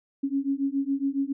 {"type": "beating tone pair", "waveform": "sine", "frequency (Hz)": [272.2, 279.4], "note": ["C#4", "C#4"], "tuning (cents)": [-31, 14], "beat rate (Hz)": 7.2, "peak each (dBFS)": -27, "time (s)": [0.23, 1.33], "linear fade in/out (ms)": 10, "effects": []}